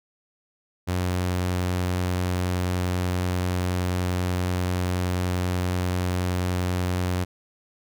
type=tone; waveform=sawtooth; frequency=90.4 Hz; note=F#2; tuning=40 cents flat; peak=-19 dBFS; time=0.87-7.25 s; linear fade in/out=20 ms; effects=none